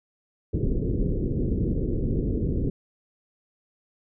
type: low-pass noise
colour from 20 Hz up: pink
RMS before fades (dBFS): -25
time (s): 0.53-2.7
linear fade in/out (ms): 5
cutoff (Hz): 450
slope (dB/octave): 48
effects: none